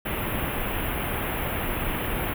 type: band-stop noise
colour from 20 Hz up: pink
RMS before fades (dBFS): -28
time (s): 0.05-2.34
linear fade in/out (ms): 10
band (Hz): 3100 to 11000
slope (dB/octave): 48
effects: none